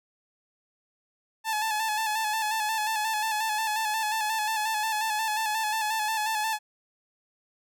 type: tone with vibrato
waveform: sawtooth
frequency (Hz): 868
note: A5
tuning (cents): -24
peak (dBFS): -22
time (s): 1.44-6.59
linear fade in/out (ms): 50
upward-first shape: square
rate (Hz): 5.6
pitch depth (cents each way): 37
effects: none